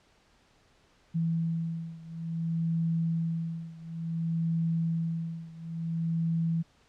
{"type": "beating tone pair", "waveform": "sine", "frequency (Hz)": [164.81, 165.38], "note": ["E3", "E3"], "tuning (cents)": [0, 6], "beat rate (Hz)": 0.57, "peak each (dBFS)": [-30, -32], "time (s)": [1.14, 6.63], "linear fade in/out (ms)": 20, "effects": ["pink hiss -64 dBFS RMS until 6.88 s", "low-pass 6000 Hz 12 dB/octave"]}